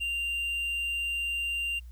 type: tone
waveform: triangle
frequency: 2782 Hz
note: F7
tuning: 7 cents flat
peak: -27 dBFS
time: 0-1.8 s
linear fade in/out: 20 ms
effects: added 60 Hz sine -42 dBFS peak until 1.91 s + white hiss -67 dBFS RMS until 1.91 s